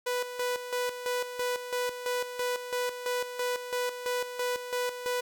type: tone with tremolo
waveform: sawtooth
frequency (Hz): 493.9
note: B4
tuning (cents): 0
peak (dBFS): -24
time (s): 0.06-5.21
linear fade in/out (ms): 10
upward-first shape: square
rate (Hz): 3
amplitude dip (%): 65
effects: none